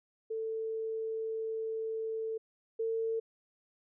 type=tone pair in turn; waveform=sine; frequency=444.6 / 450.3 Hz; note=A4 / A4; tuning=+18 / +40 cents; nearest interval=unison; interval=22 cents; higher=second; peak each=-33 / -30 dBFS; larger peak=second; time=0.3-2.38 / 2.79-3.2 s; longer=first; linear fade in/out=10 ms; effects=none